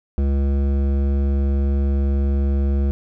sine tone with hard clipping, 69.3 Hz, C#2, in tune, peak -18 dBFS, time 0.18-2.91 s, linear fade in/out 0 ms, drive 13 dB, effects none

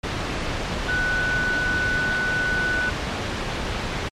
sine tone in noise, 1489 Hz, F#6, 11 cents sharp, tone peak -21 dBFS, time 0.88-2.9 s, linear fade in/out 10 ms, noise pink, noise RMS -26 dBFS, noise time 0.03-4.09 s, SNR +2 dB, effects low-pass 4000 Hz 12 dB/octave + MP3 64 kbps

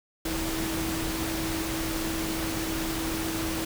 sine tone in noise, 324.2 Hz, E4, 29 cents flat, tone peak -31 dBFS, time 0.25-3.65 s, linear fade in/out 5 ms, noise pink, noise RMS -32 dBFS, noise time 0.25-3.65 s, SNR -2 dB, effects none

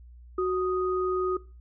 sine tone pair together, 370 / 1244.5 Hz, F#4 / D#6, 0 / 0 cents, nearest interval octave + major sixth, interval 2100 cents, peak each -24 / -31 dBFS, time 0.38-1.37 s, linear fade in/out 5 ms, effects noise-tail reverb RT60 0.3 s tail -19 dB re dry + added 60 Hz sine -46 dBFS peak until 1.6 s

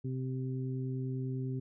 harmonic tone, 130 Hz, C3, 11 cents flat, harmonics 1 / 2 / 3, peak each -34 / -40 / -44 dBFS, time 0.04-1.6 s, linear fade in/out 10 ms, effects none

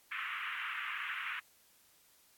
pink band-pass noise, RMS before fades -40 dBFS, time 0.11-1.4 s, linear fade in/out 10 ms, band 1200 to 2800 Hz, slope 48 dB/octave, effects white hiss -66 dBFS RMS until 2.37 s + AAC 64 kbps

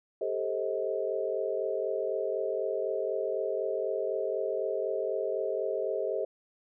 sine chord, A half-diminished seventh, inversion third, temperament just, 396 / 440 / 528 / 633.6 Hz, G4 / A4 / C5 / Eb5, +18 / 0 / +16 / +31 cents, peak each -34 dBFS, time 0.21-6.25 s, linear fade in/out 5 ms, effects none

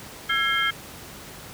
sine tone cluster, 1344 / 1653 / 2132 / 3177 Hz, E6 / G#6 / C7 / G7, +33 / -9 / +32 / +23 cents, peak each -26 dBFS, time 0.29-0.71 s, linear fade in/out 10 ms, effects pink hiss -41 dBFS RMS until 1.53 s + high-pass 60 Hz 12 dB/octave

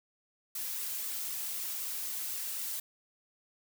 blue noise with flanger, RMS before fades -37 dBFS, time 0.55-2.8 s, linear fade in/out 5 ms, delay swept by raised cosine 1.2 to 2.8 ms, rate 3.9 Hz, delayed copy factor -0.5, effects none

